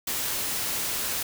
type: noise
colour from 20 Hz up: white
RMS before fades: -29 dBFS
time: 0.07-1.23 s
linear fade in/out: 5 ms
effects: none